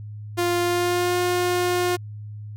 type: tone with pitch glide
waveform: sawtooth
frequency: 349.9 to 357 Hz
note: F4 to F4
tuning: +3 to +38 cents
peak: -16 dBFS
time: 0.37-1.97 s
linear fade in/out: 20 ms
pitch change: +35 cents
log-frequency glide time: 0.61-1.18 s
effects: added 105 Hz sine -33 dBFS peak until 2.56 s

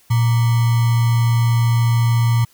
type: tone with sample-and-hold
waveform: sine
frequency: 116.8 Hz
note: A#2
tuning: 4 cents sharp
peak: -12 dBFS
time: 0.1-2.45 s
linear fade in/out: 10 ms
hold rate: 1050 Hz
effects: white hiss -54 dBFS RMS until 2.53 s

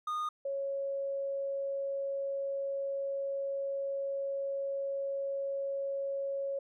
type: tone pair in turn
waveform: triangle / sine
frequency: 1228 / 551.8 Hz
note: D#6 / C#5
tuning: -23 / -8 cents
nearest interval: octave + major second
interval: 1385 cents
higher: first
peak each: -30 / -32 dBFS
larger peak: first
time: 0.07-0.29 / 0.45-6.59 s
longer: second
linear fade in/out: 5 ms
effects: none

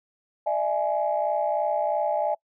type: tone cluster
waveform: sine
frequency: 599 / 662 / 838 Hz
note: D5 / E5 / G#5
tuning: +34 / +7 / +15 cents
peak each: -26 dBFS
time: 0.46-2.35 s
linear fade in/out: 10 ms
effects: noise-tail reverb RT60 0.1 s tail -26 dB re dry + tanh soft clip ceiling -13 dBFS

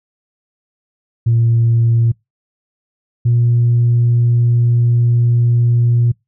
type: tone pair in turn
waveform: sine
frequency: 116.1 / 119.16 Hz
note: A#2 / A#2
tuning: -7 / +38 cents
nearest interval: unison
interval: 45 cents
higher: second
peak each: -8 dBFS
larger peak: neither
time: 1.26-2.12 / 3.25-6.12 s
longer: second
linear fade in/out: 10 ms
effects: noise-tail reverb RT60 0.2 s tail -26 dB re dry + tanh soft clip ceiling -6 dBFS

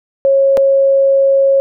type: tone with dropouts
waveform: sine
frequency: 546 Hz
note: C#5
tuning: 26 cents flat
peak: -7 dBFS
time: 0.25-1.6 s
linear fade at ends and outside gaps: 0 ms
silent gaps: 0.571-0.576 s
effects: none

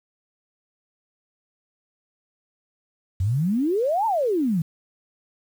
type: exponential two-way sweep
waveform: sine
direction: up then down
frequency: 87 to 931 to 152.3 Hz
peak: -19 dBFS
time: 3.2-4.62 s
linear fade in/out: 5 ms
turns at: 4.06 s
effects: 8-bit

